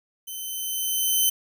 5% pulse tone with level ramp, 3064 Hz, G7, 40 cents flat, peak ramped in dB -25 to -9 dBFS, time 0.27-1.3 s, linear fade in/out 10 ms, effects none

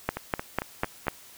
two click trains, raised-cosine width 0.5 ms, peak -9 / -16 dBFS, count 5 / 5, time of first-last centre 0.09-1.083 / 0.17-1.069 s, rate 4.03 / 4.45 Hz, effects white hiss -50 dBFS RMS until 1.37 s

